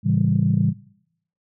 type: chord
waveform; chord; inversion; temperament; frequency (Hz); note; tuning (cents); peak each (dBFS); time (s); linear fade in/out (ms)
sine; A dominant seventh; none; just; 110 / 137.5 / 165 / 198; A2 / C#3 / E3 / G3; 0 / -14 / +2 / +18; -21; 0.03-0.74; 50
effects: noise-tail reverb RT60 0.7 s tail -20 dB re dry + tanh soft clip ceiling -6 dBFS